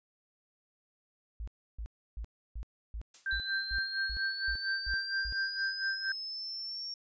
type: tone bursts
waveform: sine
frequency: 55 Hz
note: A1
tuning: in tune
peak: -36 dBFS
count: 11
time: 1.4-5.325 s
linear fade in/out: 0 ms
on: 75 ms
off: 310 ms
type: noise with exponential decay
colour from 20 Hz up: blue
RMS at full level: -46 dBFS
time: 3.14-3.42 s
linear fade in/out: 5 ms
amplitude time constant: 59 ms
type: tone with tremolo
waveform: sine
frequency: 1573 Hz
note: G6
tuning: 6 cents sharp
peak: -29 dBFS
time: 3.26-6.12 s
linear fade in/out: 2 ms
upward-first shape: sine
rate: 4.3 Hz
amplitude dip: 80%
type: linear sweep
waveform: sine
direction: up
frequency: 3973 to 5520 Hz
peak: -37 dBFS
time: 3.31-6.94 s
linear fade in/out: 2 ms
effects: resampled to 16000 Hz